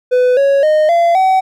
triangle tone with pitch steps, 499.9 / 554.7 / 615.4 / 682.9 / 757.7 Hz, B4 / C#5 / D#5 / F5 / F#5, +21 / +1 / -19 / -39 / +41 cents, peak -6 dBFS, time 0.11-1.41 s, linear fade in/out 20 ms, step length 260 ms, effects none

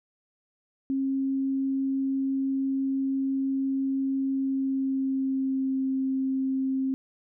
sine tone with pitch glide, 269.4 to 265.4 Hz, C#4 to C4, -49 to +25 cents, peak -24 dBFS, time 0.9-6.94 s, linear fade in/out 0 ms, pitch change -26 cents, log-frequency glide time 4.26-5.81 s, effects none

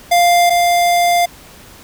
square tone pair in turn, 698.5 / 698.5 Hz, F5 / F5, 0 / 0 cents, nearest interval unison, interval 0 cents, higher neither, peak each -9 / -11 dBFS, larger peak first, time 0.11-0.5 / 0.5-1.26 s, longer second, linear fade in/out 10 ms, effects pink hiss -40 dBFS RMS until 1.83 s

